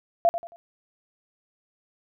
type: tone with echo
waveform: sine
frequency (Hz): 682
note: F5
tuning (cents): -41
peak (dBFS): -15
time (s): 0.25-0.29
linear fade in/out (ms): 0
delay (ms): 90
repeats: 3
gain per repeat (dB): -10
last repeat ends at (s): 0.56
effects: none